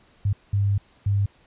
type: tone bursts at uneven times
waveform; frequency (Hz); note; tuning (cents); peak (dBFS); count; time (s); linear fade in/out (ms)
sine; 100.2; G2; +38; -18; 3; 0.25-0.33 / 0.53-0.78 / 1.06-1.26; 5
effects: pink hiss -58 dBFS RMS until 1.46 s + resampled to 8000 Hz